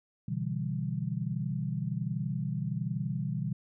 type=chord; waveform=sine; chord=E minor seventh; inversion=second; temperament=equal with one note detuned; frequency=123.47 / 143.56 / 164.81 / 196 Hz; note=B2 / D3 / E3 / G3; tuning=0 / -39 / 0 / 0 cents; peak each=-35 / -36 / -35 / -37 dBFS; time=0.28-3.53 s; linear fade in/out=5 ms; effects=none